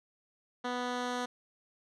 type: tone with low-pass filter sweep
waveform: 10% pulse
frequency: 246.9 Hz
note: B3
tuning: in tune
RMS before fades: -35 dBFS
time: 0.64-1.26 s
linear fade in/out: 10 ms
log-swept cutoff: 4000 to 7000 Hz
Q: 0.77
effects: none